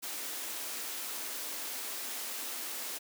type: high-pass noise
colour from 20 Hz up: white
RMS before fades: -39 dBFS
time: 0.02-2.99 s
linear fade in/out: 20 ms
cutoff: 220 Hz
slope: 96 dB/octave
effects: none